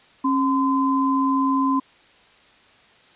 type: tone pair together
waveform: sine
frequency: 271.5 / 1025 Hz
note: C#4 / C6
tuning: -36 / -36 cents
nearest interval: octave + major seventh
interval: 2300 cents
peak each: -19 / -21 dBFS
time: 0.24-1.8 s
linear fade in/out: 10 ms
effects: white hiss -53 dBFS RMS until 3.15 s + resampled to 8000 Hz